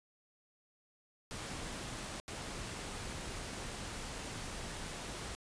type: noise bursts at uneven times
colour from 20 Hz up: pink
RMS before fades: -43 dBFS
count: 2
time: 1.31-2.2 / 2.28-5.35 s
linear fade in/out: 0 ms
effects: resampled to 22050 Hz